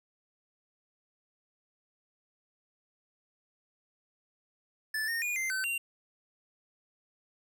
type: tone with pitch steps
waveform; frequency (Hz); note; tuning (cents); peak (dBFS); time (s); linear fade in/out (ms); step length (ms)
square; 1748 / 1840 / 2440 / 2084 / 1530 / 2764; A6 / A#6 / D#7 / C7 / G6 / F7; -12 / -23 / -34 / -7 / -42 / -19; -31; 4.94-5.78; 5; 140
effects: none